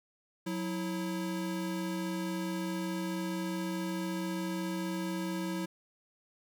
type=tone pair together; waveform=square; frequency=183.03 / 326.6 Hz; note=F#3 / E4; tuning=-19 / -16 cents; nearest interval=minor seventh; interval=1003 cents; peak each=-36 / -37 dBFS; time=0.46-5.66 s; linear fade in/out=10 ms; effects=none